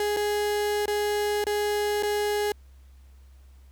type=tone with dropouts; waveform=35% pulse; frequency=415.3 Hz; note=G#4; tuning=in tune; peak=-22 dBFS; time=0-2.52 s; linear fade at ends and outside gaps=2 ms; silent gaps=0.165-0.169 / 0.858-0.879 / 1.441-1.467 / 2.026-2.032 s; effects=added 66 Hz sine -48 dBFS peak until 3.71 s + pink hiss -65 dBFS RMS until 3.71 s